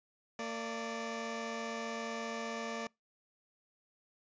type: tone pair together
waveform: 15% pulse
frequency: 227.9 / 587.3 Hz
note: A#3 / D5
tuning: -39 / 0 cents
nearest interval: octave + major third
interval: 1639 cents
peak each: -33 / -35 dBFS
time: 0.39-2.87 s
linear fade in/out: 2 ms
effects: noise-tail reverb RT60 0.2 s tail -25 dB re dry + resampled to 16000 Hz